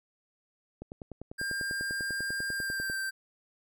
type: click train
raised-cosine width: 2 ms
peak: -27 dBFS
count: 22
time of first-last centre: 0.82-2.899 s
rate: 10.1 Hz
type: tone with pitch glide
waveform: square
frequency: 1600 to 1566.2 Hz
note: G6 to G6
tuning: +35 to -2 cents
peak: -32 dBFS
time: 1.38-3.11 s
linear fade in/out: 20 ms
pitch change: -37 cents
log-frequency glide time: 2.52-3 s
effects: none